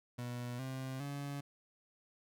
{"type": "tone with pitch steps", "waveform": "30% pulse", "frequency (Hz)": [122.1, 131.62, 141.89], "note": ["B2", "C3", "C#3"], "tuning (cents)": [-19, 11, 41], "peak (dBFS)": -37, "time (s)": [0.18, 1.41], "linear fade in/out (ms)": 10, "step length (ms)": 410, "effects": []}